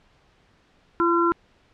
harmonic tone, 340.6 Hz, F4, 43 cents flat, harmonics 1 / 3 / 4, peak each -20 / -24 / -22 dBFS, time 1-1.32 s, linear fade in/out 0 ms, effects pink hiss -60 dBFS RMS until 1.73 s + low-pass 4000 Hz 12 dB/octave

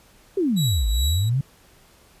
sine exponential two-way sweep, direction down then up, 412.7 to 51.91 to 143.1 Hz, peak -18 dBFS, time 0.37-1.41 s, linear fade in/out 5 ms, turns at 0.88 s
sawtooth tone with tremolo, 3885 Hz, B7, 29 cents flat, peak -21 dBFS, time 0.56-1.3 s, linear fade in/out 20 ms, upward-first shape triangle, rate 2.5 Hz, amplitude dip 75%
effects pink hiss -54 dBFS RMS until 2.2 s + resampled to 32000 Hz

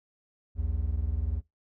triangle tone pair together, 60.52 / 80.9 Hz, B1 / E2, -34 / -32 cents, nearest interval perfect fourth, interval 502 cents, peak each -28 dBFS, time 0.55-1.42 s, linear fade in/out 50 ms, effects noise-tail reverb RT60 0.2 s tail -21 dB re dry

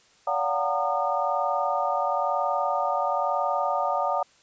sine tone cluster, 573 / 713 / 754 / 917 / 1219 Hz, D5 / F5 / F#5 / A#5 / D#6, -43 / +36 / +32 / -29 / -36 cents, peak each -29 dBFS, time 0.27-4.23 s, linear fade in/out 5 ms, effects white hiss -59 dBFS RMS until 4.42 s + resampled to 16000 Hz

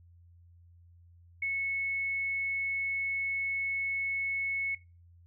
sine tone, 2200 Hz, C#7, 14 cents flat, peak -29 dBFS, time 1.42-4.75 s, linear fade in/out 5 ms, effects noise-tail reverb RT60 0.3 s tail -21 dB re dry + added 86 Hz sine -55 dBFS peak until 5.26 s

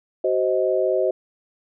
sine chord, C diminished, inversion second, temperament just, 376.7 / 523.3 / 627.9 Hz, Gb4 / C5 / Eb5, +31 / 0 / +16 cents, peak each -22 dBFS, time 0.24-1.11 s, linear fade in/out 5 ms, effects none

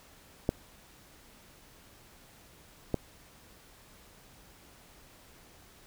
clicks, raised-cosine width 2 ms, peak -12 / -14 dBFS, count 2, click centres 0.491 / 2.943 s, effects pink hiss -57 dBFS RMS until 5.86 s

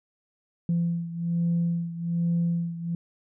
sine beating tone pair, 169.7 / 170.9 Hz, F3 / F3, -49 / -37 cents, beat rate 1.2 Hz, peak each -24 / -28 dBFS, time 0.69-2.95 s, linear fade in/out 2 ms, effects tanh soft clip ceiling -18 dBFS

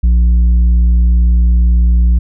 sine tone with tanh clipping, 59 Hz, A#1, 22 cents sharp, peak -7 dBFS, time 0.03-2.19 s, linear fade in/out 10 ms, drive 5 dB, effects none

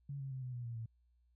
sine tone with pitch steps, 140.5 / 135.56 / 130.79 / 126.19 / 121.75 / 117.47 / 113.33 Hz, C#3 / C#3 / C3 / B2 / B2 / A#2 / A#2, +24 / -38 / 0 / +38 / -24 / +14 / -48 cents, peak -40 dBFS, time 0.09-0.86 s, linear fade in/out 5 ms, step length 110 ms, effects added 60 Hz sine -69 dBFS peak until 1.35 s

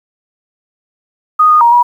sine tone with pitch steps, 1241 / 1230 / 942 / 965 Hz, D#6 / D#6 / A#5 / B5, -5 / -20 / +18 / -40 cents, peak -4 dBFS, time 1.39-1.83 s, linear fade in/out 10 ms, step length 110 ms, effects 7-bit

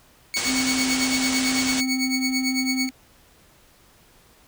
20% pulse tone with tremolo, 2225 Hz, C#7, 6 cents sharp, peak -16 dBFS, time 0.34-2.89 s, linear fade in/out 0 ms, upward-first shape triangle, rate 9 Hz, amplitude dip 90%
white low-pass noise, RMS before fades -28 dBFS, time 0.36-1.81 s, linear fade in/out 10 ms, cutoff 8600 Hz, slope 48 dB/octave
triangle tone, 260.2 Hz, C4, 9 cents flat, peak -21 dBFS, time 0.45-2.91 s, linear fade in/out 50 ms
effects pink hiss -55 dBFS RMS until 4.47 s

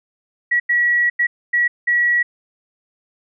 sine tone bursts at uneven times, 1926 Hz, B6, 44 cents flat, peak -13 dBFS, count 5, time 0.51-0.6 / 0.69-1.1 / 1.19-1.27 / 1.53-1.68 / 1.87-2.23 s, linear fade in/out 10 ms, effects none

